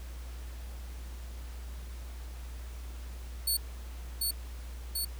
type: tone with echo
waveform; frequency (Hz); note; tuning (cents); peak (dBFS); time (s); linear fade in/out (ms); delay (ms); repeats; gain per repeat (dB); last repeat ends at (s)
10% pulse; 4435; C#8; 0; -20; 3.47-3.57; 5; 740; 2; -2; 5.05
effects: added 60 Hz sine -39 dBFS peak until 5.19 s + pink hiss -53 dBFS RMS until 5.19 s